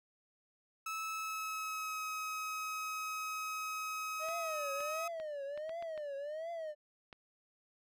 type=tone with pitch glide; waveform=30% pulse; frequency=1301 to 1271.3 Hz; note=E6 to D#6; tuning=-23 to +37 cents; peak=-35 dBFS; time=0.86-5.08 s; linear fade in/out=5 ms; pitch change=-40 cents; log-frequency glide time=1.12-2.04 s
type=tone with vibrato; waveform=triangle; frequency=613 Hz; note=D#5; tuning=26 cents flat; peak=-37 dBFS; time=4.19-6.75 s; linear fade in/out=50 ms; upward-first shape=triangle; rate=1.4 Hz; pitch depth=200 cents each way
type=clicks; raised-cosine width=0.3 ms; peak=-34 dBFS; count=8; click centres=4.287 / 4.805 / 5.2 / 5.576 / 5.694 / 5.825 / 5.977 / 7.128 s
effects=none